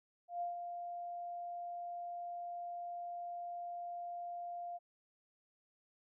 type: tone with ADSR envelope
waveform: sine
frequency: 698.5 Hz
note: F5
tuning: in tune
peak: -35 dBFS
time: 0.28-4.79 s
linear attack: 130 ms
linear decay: 140 ms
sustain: -6 dB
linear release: 30 ms
effects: none